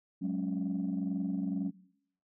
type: chord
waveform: sine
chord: F# suspended second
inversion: none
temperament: equal with one note detuned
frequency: 185.64 / 207.7 / 277.2 Hz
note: F#3 / G#3 / C#4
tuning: +6 / 0 / 0 cents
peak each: -32 / -35 / -34 dBFS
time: 0.21-1.71 s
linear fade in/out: 20 ms
effects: noise-tail reverb RT60 0.7 s tail -21 dB re dry + tanh soft clip ceiling -25 dBFS